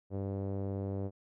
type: tone with low-pass filter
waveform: sawtooth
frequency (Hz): 98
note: G2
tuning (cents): 0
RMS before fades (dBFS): -36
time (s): 0.1-1.11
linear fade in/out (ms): 50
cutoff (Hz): 520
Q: 1.8
effects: none